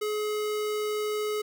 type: tone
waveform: square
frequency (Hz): 423.4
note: G#4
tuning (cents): +33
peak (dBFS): -28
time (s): 0.01-1.42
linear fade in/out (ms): 10
effects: none